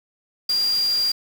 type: tone in noise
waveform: sine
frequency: 4783 Hz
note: D8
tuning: 31 cents sharp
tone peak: -18 dBFS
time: 0.49-1.12 s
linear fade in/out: 5 ms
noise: white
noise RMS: -35 dBFS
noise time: 0.49-1.12 s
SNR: +14 dB
effects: none